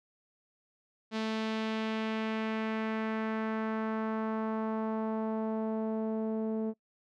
sawtooth tone with low-pass filter sweep, 220 Hz, A3, in tune, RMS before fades -33 dBFS, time 1.11-6.74 s, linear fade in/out 50 ms, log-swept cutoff 4200 to 490 Hz, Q 1.4, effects noise-tail reverb RT60 0.1 s tail -25 dB re dry

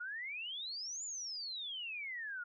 sine exponential two-way sweep, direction up then down, 1400 to 7160 to 1400 Hz, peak -40 dBFS, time 0-2.44 s, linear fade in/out 10 ms, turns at 1.04 s, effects none

